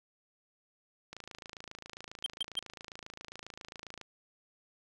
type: click train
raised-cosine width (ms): 0.2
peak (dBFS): -27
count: 80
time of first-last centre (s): 1.13-4.013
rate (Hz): 27.4
type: tone bursts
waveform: triangle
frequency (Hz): 3164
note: G7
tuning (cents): +15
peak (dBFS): -28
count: 3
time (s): 2.24-2.592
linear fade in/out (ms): 5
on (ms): 24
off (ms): 140
effects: none